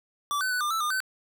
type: tone with pitch steps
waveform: square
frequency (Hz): 1160 / 1516 / 1488 / 1198 / 1320 / 1211 / 1524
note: D6 / F#6 / F#6 / D6 / E6 / D#6 / G6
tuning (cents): -22 / +42 / +9 / +34 / +2 / -47 / -49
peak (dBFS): -26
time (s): 0.31-1.003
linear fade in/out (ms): 0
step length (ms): 99
effects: none